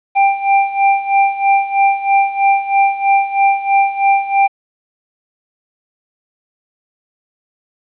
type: tone with tremolo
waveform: square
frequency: 790 Hz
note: G5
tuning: 13 cents sharp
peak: -8 dBFS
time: 0.15-4.48 s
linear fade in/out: 20 ms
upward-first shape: sine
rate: 3.1 Hz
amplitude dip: 80%
effects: resampled to 8000 Hz + 8-bit